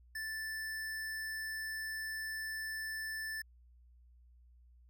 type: tone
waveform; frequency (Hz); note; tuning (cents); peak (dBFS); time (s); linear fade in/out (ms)
square; 1760; A6; 0; -39; 0.15-3.42; 5
effects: added 60 Hz sine -59 dBFS peak until 4.89 s